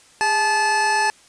25% pulse tone pair together, 409.1 / 866.9 Hz, G#4 / A5, -26 / -26 cents, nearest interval octave + minor second, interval 1300 cents, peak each -25 / -13 dBFS, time 0.21-1.1 s, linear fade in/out 0 ms, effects white hiss -51 dBFS RMS until 1.28 s + resampled to 22050 Hz

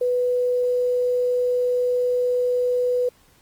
sine tone with quantisation, 494.8 Hz, B4, 3 cents sharp, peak -18 dBFS, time 0.01-3.09 s, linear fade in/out 5 ms, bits 8, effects pink hiss -57 dBFS RMS until 3.41 s + Opus 24 kbps

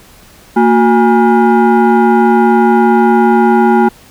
sine tone with frequency modulation, 229.3 Hz, A#3, 28 cents flat, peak -4 dBFS, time 0.56-3.89 s, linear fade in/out 10 ms, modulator 595 Hz, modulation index 1.3, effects tanh soft clip ceiling -1 dBFS + pink hiss -41 dBFS RMS until 4.1 s

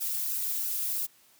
violet noise with flanger, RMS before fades -31 dBFS, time 0-1.07 s, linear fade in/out 20 ms, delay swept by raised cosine 0.9 to 4.2 ms, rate 3 Hz, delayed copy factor -0.95, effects white hiss -61 dBFS RMS until 1.39 s + high-pass 80 Hz 12 dB/octave

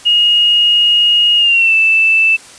sine tone with pitch glide, 2868 to 2645 Hz, F7 to E7, +45 to +5 cents, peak -7 dBFS, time 0.05-2.37 s, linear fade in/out 20 ms, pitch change -140 cents, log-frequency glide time 1.37-1.74 s, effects white hiss -37 dBFS RMS until 2.58 s + resampled to 22050 Hz

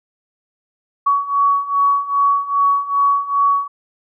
sine beating tone pair, 1124 / 1126.5 Hz, C#6 / C#6, +24 / +28 cents, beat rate 2.5 Hz, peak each -18 / -15 dBFS, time 1.06-3.68 s, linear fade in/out 10 ms, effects none

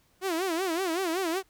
sawtooth tone with vibrato, 352.9 Hz, F4, 18 cents sharp, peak -23 dBFS, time 0.21-1.43 s, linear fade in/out 50 ms, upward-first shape sine, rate 5.3 Hz, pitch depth 170 cents each way, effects pink hiss -66 dBFS RMS until 1.49 s

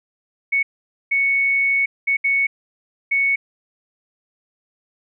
sine tone bursts at uneven times, 2217 Hz, C#7, in tune, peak -15 dBFS, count 5, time 0.52-0.63 / 1.11-1.86 / 2.07-2.17 / 2.24-2.47 / 3.11-3.36 s, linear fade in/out 10 ms, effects none

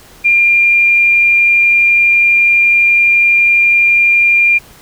sine tone, 2396 Hz, D7, 34 cents sharp, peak -6 dBFS, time 0.24-4.59 s, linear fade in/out 20 ms, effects pink hiss -40 dBFS RMS until 4.81 s

